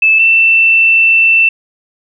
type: tone pair in turn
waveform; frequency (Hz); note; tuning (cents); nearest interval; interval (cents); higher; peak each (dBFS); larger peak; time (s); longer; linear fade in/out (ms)
sine; 2624 / 2673; E7 / E7; -9 / +23; unison; 32; second; -5; neither; 0.02-0.19 / 0.19-1.49; second; 5
effects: none